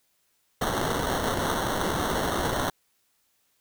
blue noise with sample-and-hold, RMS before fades -27 dBFS, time 0.61-2.7 s, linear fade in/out 5 ms, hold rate 2450 Hz, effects white hiss -70 dBFS RMS until 3.6 s

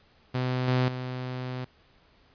sawtooth tone with level steps, 127.1 Hz, C3, 50 cents flat, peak -22 / -18 / -28 dBFS, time 0.34-1.65 s, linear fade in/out 10 ms, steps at 0.68 / 0.88 s, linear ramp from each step 2 ms, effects pink hiss -61 dBFS RMS until 2.34 s + resampled to 11025 Hz

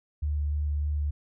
sine tone with vibrato, 73.8 Hz, D2, 9 cents sharp, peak -25 dBFS, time 0.22-1.11 s, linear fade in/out 10 ms, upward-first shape square, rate 3.3 Hz, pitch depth 10 cents each way, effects none

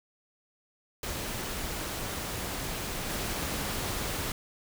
pink noise with level steps, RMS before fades -35 / -33 dBFS, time 1.03-4.32 s, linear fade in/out 2 ms, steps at 3.09 s, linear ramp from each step 10 ms, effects none

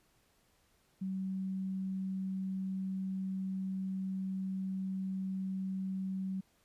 sine tone, 190.1 Hz, F#3, 47 cents sharp, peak -34 dBFS, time 1.01-6.41 s, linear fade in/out 10 ms, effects pink hiss -71 dBFS RMS until 6.64 s + resampled to 32000 Hz

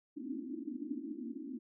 pink band-pass noise, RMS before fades -42 dBFS, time 0.16-1.59 s, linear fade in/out 20 ms, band 230 to 330 Hz, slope 96 dB/octave, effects none

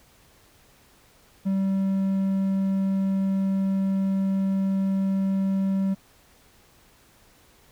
triangle tone, 193.3 Hz, G3, 24 cents flat, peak -19 dBFS, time 1.45-5.95 s, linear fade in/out 20 ms, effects pink hiss -57 dBFS RMS until 7.71 s

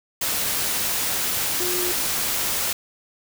sine tone in noise, 357.6 Hz, F4, 41 cents sharp, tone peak -27 dBFS, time 1.6-1.92 s, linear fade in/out 5 ms, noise white, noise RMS -24 dBFS, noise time 0.21-2.73 s, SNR -6 dB, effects none

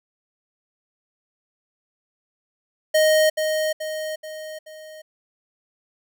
square tone with echo, 622.3 Hz, D#5, in tune, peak -15 dBFS, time 2.94-3.3 s, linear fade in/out 10 ms, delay 430 ms, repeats 4, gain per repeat -6 dB, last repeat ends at 5.02 s, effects none

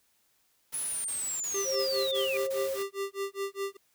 white noise bursts, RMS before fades -43 dBFS, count 6, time 0.72-2.83 s, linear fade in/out 10 ms, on 330 ms, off 26 ms
sine linear sweep, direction down, 10450 to 2349 Hz, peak -31 dBFS, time 0.74-2.37 s, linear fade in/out 0 ms
square tone with tremolo, 394.7 Hz, G4, 12 cents sharp, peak -30 dBFS, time 1.54-3.77 s, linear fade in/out 5 ms, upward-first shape sine, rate 4.9 Hz, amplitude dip 100%
sine tone with pitch glide, 534 to 538.6 Hz, C5 to C#5, +35 to -50 cents, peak -29 dBFS, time 1.64-2.78 s, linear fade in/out 50 ms, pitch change +15 cents, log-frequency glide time 2.24-2.65 s
effects white hiss -70 dBFS RMS until 3.94 s

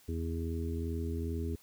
harmonic tone, 82.41 Hz, E2, in tune, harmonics 1 / 2 / 3 / 4 / 5, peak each -34 / -46 / -40 / -43 / -42 dBFS, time 0.08-1.56 s, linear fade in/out 10 ms, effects white hiss -62 dBFS RMS until 1.62 s

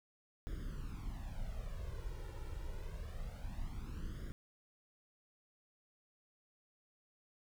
brown noise with flanger, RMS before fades -43 dBFS, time 0.47-4.32 s, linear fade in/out 0 ms, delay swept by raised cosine 0.58 to 2.18 ms, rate 0.26 Hz, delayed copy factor +0.85, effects none

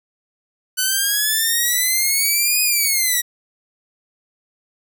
5% pulse exponential two-way sweep, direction up then down, 1493 to 2500 to 1905 Hz, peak -6 dBFS, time 0.77-3.22 s, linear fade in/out 20 ms, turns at 2.62 s, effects none

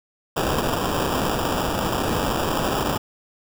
white noise with sample-and-hold, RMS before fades -23 dBFS, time 0.36-2.98 s, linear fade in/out 10 ms, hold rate 2100 Hz, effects none

